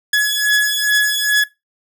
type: beating tone pair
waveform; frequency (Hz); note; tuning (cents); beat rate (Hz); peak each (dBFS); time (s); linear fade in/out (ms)
sawtooth; 1691 / 1693.4; G#6 / G#6; +31 / +33; 2.4; -13; 0.13-1.44; 5
effects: noise-tail reverb RT60 0.2 s tail -19 dB re dry